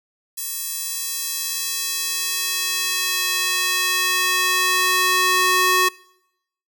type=tone with high-pass filter sweep; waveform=square; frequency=368.2 Hz; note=F#4; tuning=8 cents flat; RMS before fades=-21 dBFS; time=0.37-5.89 s; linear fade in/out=10 ms; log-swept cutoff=8600 to 880 Hz; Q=0.72; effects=noise-tail reverb RT60 0.8 s tail -23 dB re dry